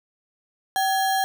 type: tone with sample-and-hold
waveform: sine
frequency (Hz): 770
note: G5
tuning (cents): -31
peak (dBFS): -19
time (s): 0.76-1.24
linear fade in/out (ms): 0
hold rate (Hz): 2450
effects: none